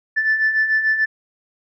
sine beating tone pair, 1751 / 1757.8 Hz, A6 / A6, -9 / -2 cents, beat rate 6.8 Hz, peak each -22 / -15 dBFS, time 0.16-1.06 s, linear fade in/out 20 ms, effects tanh soft clip ceiling -10 dBFS

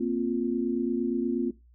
sine chord, Bb suspended second, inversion none, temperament equal, 233.1 / 261.6 / 349.2 Hz, Bb3 / C4 / F4, 0 / 0 / 0 cents, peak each -29 dBFS, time 0-1.51 s, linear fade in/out 10 ms, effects noise-tail reverb RT60 0.2 s tail -17 dB re dry + added 60 Hz sine -54 dBFS peak until 1.74 s

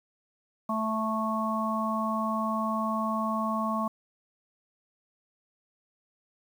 harmonic tone, 220 Hz, A3, in tune, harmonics 1 / 3 / 4 / 5, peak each -30 / -34 / -37 / -30 dBFS, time 0.69-3.88 s, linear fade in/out 5 ms, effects 9-bit

